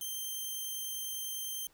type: tone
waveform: 5% pulse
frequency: 3145 Hz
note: G7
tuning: 5 cents sharp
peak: -28 dBFS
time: 0.01-1.67 s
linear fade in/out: 2 ms
effects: pink hiss -66 dBFS RMS until 1.73 s